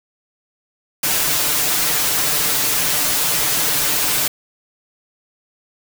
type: noise with comb filter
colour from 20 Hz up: white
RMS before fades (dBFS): -18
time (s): 1.03-4.28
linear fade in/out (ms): 5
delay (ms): 6.7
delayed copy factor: +1
effects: none